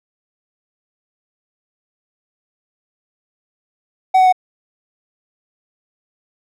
triangle tone with pitch steps, 753 / 746.1 / 739.2 Hz, F#5 / F#5 / F#5, +30 / +14 / -2 cents, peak -6 dBFS, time 4.14-4.326 s, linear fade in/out 10 ms, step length 62 ms, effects none

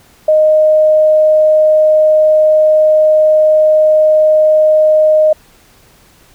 sine tone, 619 Hz, D#5, 9 cents flat, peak -5 dBFS, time 0.28-5.33 s, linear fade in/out 5 ms, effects pink hiss -46 dBFS RMS until 6.34 s

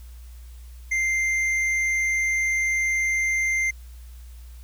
sine tone with hard clipping, 2093 Hz, C7, in tune, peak -22 dBFS, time 0.91-3.71 s, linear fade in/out 10 ms, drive 6 dB, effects added 60 Hz sine -39 dBFS peak until 4.63 s + white hiss -56 dBFS RMS until 4.63 s

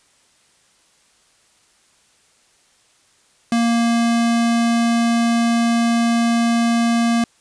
square tone, 233.1 Hz, A#3, in tune, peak -15 dBFS, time 3.52-7.24 s, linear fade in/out 2 ms, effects white hiss -57 dBFS RMS until 7.4 s + resampled to 22050 Hz

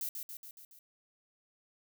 violet noise with echo, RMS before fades -37 dBFS, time 0.01-0.09 s, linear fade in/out 2 ms, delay 140 ms, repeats 5, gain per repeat -4 dB, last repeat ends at 0.79 s, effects none

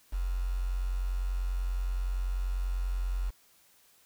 sine tone with quantisation, 45.19 Hz, F#1, 40 cents flat, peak -28 dBFS, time 0.12-3.31 s, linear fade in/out 20 ms, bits 8, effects white hiss -63 dBFS RMS until 4.05 s

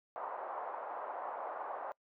pink band-pass noise, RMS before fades -42 dBFS, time 0.16-1.92 s, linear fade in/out 0 ms, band 620 to 1100 Hz, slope 24 dB/octave, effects noise-tail reverb RT60 0.1 s tail -25 dB re dry

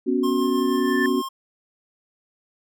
sine chord, B suspended second, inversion none, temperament equal, 246.9 / 277.2 / 370 Hz, B3 / C#4 / F#4, 0 / 0 / 0 cents, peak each -23 dBFS, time 0.06-1.22 s, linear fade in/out 20 ms
square tone with tremolo, 1066 Hz, C6, 32 cents sharp, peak -28 dBFS, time 0.23-1.29 s, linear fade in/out 10 ms, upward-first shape sine, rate 6.3 Hz, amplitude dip 30%
sine tone with exponential growth, 1765 Hz, A6, 5 cents sharp, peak -20 dBFS, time 0.41-1.06 s, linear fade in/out 2 ms, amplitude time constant 140 ms
effects none

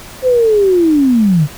sine linear sweep, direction down, 523.3 to 136.7 Hz, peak -7 dBFS, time 0.22-1.48 s, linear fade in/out 50 ms, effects pink hiss -33 dBFS RMS until 1.57 s

